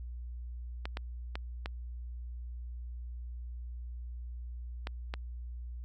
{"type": "clicks", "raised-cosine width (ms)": 0.3, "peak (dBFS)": -21, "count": 6, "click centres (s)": [0.855, 0.971, 1.355, 1.659, 4.871, 5.139], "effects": ["added 60 Hz sine -39 dBFS peak until 5.84 s"]}